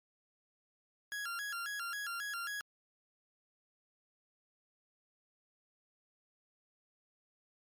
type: tone with vibrato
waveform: 40% pulse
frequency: 1518 Hz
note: F#6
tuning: 44 cents sharp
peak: -37 dBFS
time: 1.12-2.61 s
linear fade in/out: 0 ms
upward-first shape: square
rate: 3.7 Hz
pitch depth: 160 cents each way
effects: MP3 96 kbps